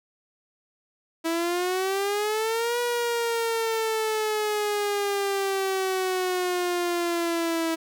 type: exponential two-way sweep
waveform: sawtooth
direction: up then down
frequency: 325.6 to 483.9 to 325.6 Hz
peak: -20 dBFS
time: 1.24-7.76 s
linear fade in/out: 20 ms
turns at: 2.79 s
effects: none